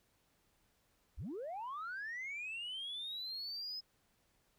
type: linear sweep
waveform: sine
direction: up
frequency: 32 to 5130 Hz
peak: -39 dBFS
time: 1.17-3.81 s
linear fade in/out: 20 ms
effects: tanh soft clip ceiling -38 dBFS + pink hiss -75 dBFS RMS until 4.58 s